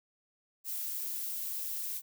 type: noise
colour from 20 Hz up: violet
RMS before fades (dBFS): -37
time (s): 0.64-2.02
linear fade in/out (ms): 50
effects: none